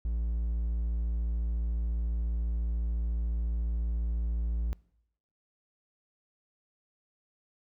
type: tone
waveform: triangle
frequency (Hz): 57.1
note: A#1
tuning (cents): -35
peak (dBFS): -26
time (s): 0.05-4.73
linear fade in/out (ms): 0
effects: noise-tail reverb RT60 0.8 s tail -24 dB re dry